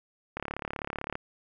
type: click train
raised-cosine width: 0.5 ms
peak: -18 dBFS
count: 29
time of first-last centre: 0.37-1.154 s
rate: 35.7 Hz
effects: none